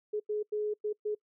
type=tone bursts at uneven times; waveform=sine; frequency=421.8 Hz; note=G#4; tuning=27 cents sharp; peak=-29 dBFS; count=5; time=0.13-0.2 / 0.29-0.43 / 0.52-0.74 / 0.84-0.93 / 1.05-1.15 s; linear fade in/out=10 ms; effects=noise-tail reverb RT60 0.1 s tail -25 dB re dry